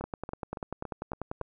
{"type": "two click trains", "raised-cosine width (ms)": 1, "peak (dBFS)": [-20, -23], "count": [15, 6], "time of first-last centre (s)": [[0.04, 1.413], [0.01, 1.414]], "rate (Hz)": [10.2, 3.56], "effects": []}